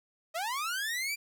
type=linear sweep; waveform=sawtooth; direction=up; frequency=614 to 2389 Hz; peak=-28 dBFS; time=0.34-1.16 s; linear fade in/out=20 ms; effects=11-bit